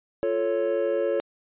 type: chord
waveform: triangle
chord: F augmented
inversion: none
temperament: equal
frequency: 349.2 / 440 / 554.4 Hz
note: F4 / A4 / C#5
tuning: 0 / 0 / 0 cents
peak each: -27 / -25 / -23 dBFS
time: 0.23-1.2 s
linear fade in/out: 0 ms
effects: resampled to 8000 Hz